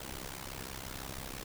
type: noise with amplitude modulation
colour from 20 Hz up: pink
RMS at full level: -39 dBFS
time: 0-1.44 s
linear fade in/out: 5 ms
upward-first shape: sine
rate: 66 Hz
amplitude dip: 90%
effects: none